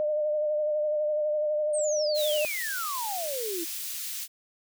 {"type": "tone with vibrato", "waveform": "sine", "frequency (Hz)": 604, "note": "D5", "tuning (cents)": 48, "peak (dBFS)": -24, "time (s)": [0, 2.45], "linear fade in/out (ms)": 0, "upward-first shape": "sine", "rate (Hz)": 12, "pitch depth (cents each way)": 27}
{"type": "exponential sweep", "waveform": "sine", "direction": "down", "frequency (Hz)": [8870, 316.7], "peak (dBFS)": -31, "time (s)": [1.73, 3.65], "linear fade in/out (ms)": 20}
{"type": "high-pass noise", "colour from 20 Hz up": "white", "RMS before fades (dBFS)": -35, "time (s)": [2.14, 4.28], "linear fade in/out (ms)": 50, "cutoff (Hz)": 2800, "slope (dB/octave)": 12}
{"effects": []}